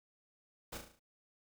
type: noise with echo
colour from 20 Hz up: pink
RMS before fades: -44 dBFS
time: 0.72-0.78 s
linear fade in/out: 10 ms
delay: 36 ms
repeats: 6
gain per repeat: -5 dB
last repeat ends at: 0.996 s
effects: none